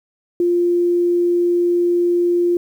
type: tone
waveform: sine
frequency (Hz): 349.2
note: F4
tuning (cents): 0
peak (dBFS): -13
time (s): 0.4-2.57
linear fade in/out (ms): 2
effects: 8-bit